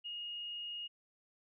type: tone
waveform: sine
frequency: 2863 Hz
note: F7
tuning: 42 cents sharp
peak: -40 dBFS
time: 0.04-0.88 s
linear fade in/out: 20 ms
effects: none